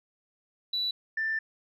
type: tone pair in turn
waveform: sine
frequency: 3951 / 1776.8 Hz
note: B7 / A6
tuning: 0 / +16 cents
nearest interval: octave + major second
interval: 1384 cents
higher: first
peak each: -26 dBFS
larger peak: neither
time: 0.73-0.91 / 1.17-1.39 s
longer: second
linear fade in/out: 5 ms
effects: tanh soft clip ceiling -22 dBFS